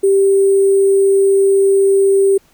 sine tone with sample-and-hold, 392 Hz, G4, in tune, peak -8 dBFS, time 0.03-2.38 s, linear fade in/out 10 ms, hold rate 8820 Hz, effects pink hiss -53 dBFS RMS until 2.53 s

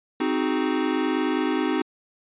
square chord, Ab dominant seventh, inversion first, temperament equal, 261.6 / 311.1 / 370 / 415.3 Hz, C4 / Eb4 / Gb4 / Ab4, 0 / 0 / 0 / 0 cents, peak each -27 / -26 / -29 / -32 dBFS, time 0.2-1.82 s, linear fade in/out 5 ms, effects resampled to 8000 Hz

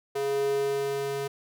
square tone with high-pass filter sweep, 139.1 Hz, C#3, 6 cents sharp, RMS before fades -28 dBFS, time 0.15-1.28 s, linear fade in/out 10 ms, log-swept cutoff 470 to 300 Hz, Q 4.3, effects none

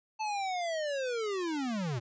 square linear sweep, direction down, 880 to 110 Hz, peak -32 dBFS, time 0.19-2 s, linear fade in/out 20 ms, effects resampled to 16000 Hz

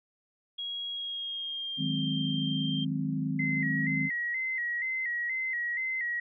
sine tone with pitch glide, 3300 to 3167 Hz, G#7 to G7, -12 to +17 cents, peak -33 dBFS, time 0.58-2.85 s, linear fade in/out 10 ms, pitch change -71 cents, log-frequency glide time 0.92-1.97 s
sine chord, Ab dominant seventh, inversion second, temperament equal, 155.56 / 185 / 207.7 / 261.6 Hz, Eb3 / Gb3 / Ab3 / C4, 0 / 0 / 0 / 0 cents, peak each -32 / -37 / -36 / -32 dBFS, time 1.77-4.1 s, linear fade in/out 50 ms
sine tone with vibrato, 1983 Hz, B6, 7 cents sharp, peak -29 dBFS, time 3.39-6.2 s, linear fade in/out 5 ms, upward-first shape square, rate 2.1 Hz, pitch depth 67 cents each way
effects none

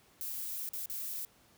violet noise with dropouts, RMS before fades -39 dBFS, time 0.21-1.25 s, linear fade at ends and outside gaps 0 ms, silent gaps 0.69-0.734 / 0.858-0.898 s, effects pink hiss -64 dBFS RMS until 1.57 s + high-pass 60 Hz 12 dB/octave

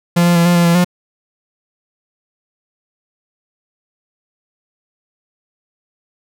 45% pulse tone with pitch steps, 172.6 / 173.7 / 169.9 / 175 / 172.2 / 170 / 177.8 Hz, F3 / F3 / F3 / F3 / F3 / F3 / F3, -20 / -9 / -47 / +4 / -24 / -46 / +31 cents, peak -9 dBFS, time 0.16-0.846 s, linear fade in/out 10 ms, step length 98 ms, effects none

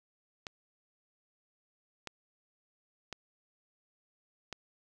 clicks, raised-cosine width 0.2 ms, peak -22 dBFS, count 4, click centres 0.468 / 2.073 / 3.127 / 4.527 s, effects none

